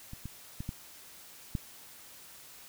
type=clicks; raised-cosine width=5 ms; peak=-30 / -27 / -25 / -23 / -19 dBFS; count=5; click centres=0.134 / 0.256 / 0.605 / 0.691 / 1.552 s; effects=white hiss -52 dBFS RMS until 2.68 s